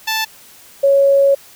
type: tone pair in turn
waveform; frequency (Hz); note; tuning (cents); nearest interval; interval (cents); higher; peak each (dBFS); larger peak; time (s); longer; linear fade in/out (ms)
10% pulse / sine; 880 / 554.4; A5 / C#5; 0 / 0; minor sixth; 800; first; -8; neither; 0.07-0.25 / 0.83-1.35; second; 10
effects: white hiss -43 dBFS RMS until 1.55 s